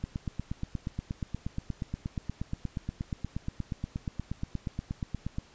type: click train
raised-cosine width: 5 ms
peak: -20 dBFS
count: 46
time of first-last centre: 0.04-5.384 s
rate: 8.42 Hz
effects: pink hiss -57 dBFS RMS until 5.54 s + resampled to 16000 Hz